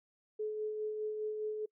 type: tone with tremolo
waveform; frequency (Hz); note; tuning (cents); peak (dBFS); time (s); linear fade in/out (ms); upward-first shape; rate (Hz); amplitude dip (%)
sine; 428.3; A4; -47; -33; 0.39-1.66; 10; sine; 4.9; 35
effects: noise-tail reverb RT60 0.1 s tail -26 dB re dry